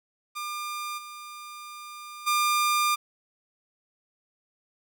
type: tone with level steps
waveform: sawtooth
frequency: 1200 Hz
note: D6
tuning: 37 cents sharp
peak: -28 / -36 / -18 dBFS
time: 0.35-2.96 s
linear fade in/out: 20 ms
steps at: 0.97 / 2.26 s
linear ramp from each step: 20 ms
effects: 10-bit